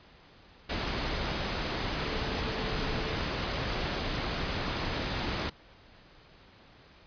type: tone in noise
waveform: sine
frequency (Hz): 440.8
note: A4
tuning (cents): +3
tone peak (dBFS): -41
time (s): 1.99-3.17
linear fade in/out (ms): 10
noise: pink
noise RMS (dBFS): -32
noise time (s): 0.69-5.5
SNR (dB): -12
effects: pink hiss -56 dBFS RMS until 7.06 s + resampled to 11025 Hz